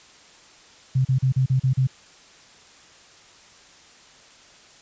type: tone bursts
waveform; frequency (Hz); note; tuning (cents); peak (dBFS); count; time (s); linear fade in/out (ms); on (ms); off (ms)
sine; 130.81; C3; 0; -16; 7; 0.95-1.872; 10; 100; 37
effects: white hiss -50 dBFS RMS until 4.81 s + resampled to 16000 Hz